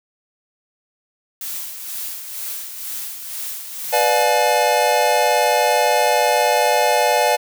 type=noise with tremolo; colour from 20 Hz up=blue; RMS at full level=-27 dBFS; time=1.41-4.23 s; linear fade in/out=2 ms; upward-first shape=sine; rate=2.1 Hz; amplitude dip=50%
type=chord; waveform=square; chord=B diminished seventh; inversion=none; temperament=just; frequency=493.9 / 592.7 / 711.2 / 853.4 Hz; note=B4 / D5 / F5 / Ab5; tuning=0 / +16 / +31 / +47 cents; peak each=-22 / -20 / -21 / -19 dBFS; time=3.92-7.37 s; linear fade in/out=20 ms
effects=none